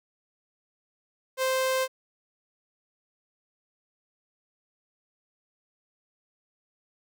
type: tone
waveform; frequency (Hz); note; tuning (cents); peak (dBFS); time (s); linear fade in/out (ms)
sawtooth; 522; C5; -4; -20; 1.37-1.88; 50
effects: none